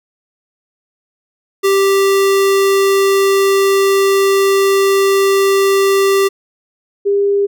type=tone pair in turn; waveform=square / sine; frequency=392 / 401.6 Hz; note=G4 / G4; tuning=0 / +42 cents; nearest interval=unison; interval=42 cents; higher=second; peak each=-10 dBFS; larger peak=neither; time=1.63-6.29 / 7.05-7.47 s; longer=first; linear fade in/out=20 ms; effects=none